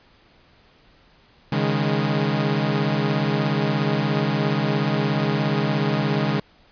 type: chord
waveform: sawtooth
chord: C# suspended second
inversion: none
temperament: equal with one note detuned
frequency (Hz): 138.59 / 155.56 / 206.1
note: C#3 / D#3 / G#3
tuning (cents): 0 / 0 / -13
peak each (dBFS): -20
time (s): 1.52-6.4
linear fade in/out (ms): 5
effects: pink hiss -55 dBFS RMS until 6.71 s + resampled to 11025 Hz